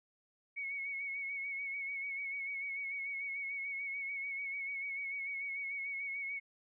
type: tone with vibrato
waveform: sine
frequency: 2217 Hz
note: C#7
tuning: in tune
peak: -37 dBFS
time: 0.56-6.4 s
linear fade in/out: 20 ms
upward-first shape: sine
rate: 6.8 Hz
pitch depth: 39 cents each way
effects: none